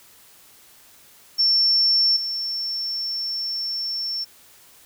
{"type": "tone with level steps", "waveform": "sine", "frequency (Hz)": 5420, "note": "E8", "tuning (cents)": 47, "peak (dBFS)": [-15, -24], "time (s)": [1.38, 4.25], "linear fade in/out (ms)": 20, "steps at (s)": 2.16, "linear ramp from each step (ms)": 10, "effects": ["white hiss -51 dBFS RMS until 4.85 s"]}